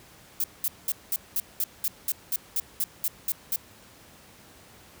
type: noise bursts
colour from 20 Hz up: violet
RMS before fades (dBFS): -26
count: 14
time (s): 0.4-3.56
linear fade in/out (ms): 2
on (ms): 40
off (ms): 200
effects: pink hiss -52 dBFS RMS until 5 s + high-pass 60 Hz 12 dB/octave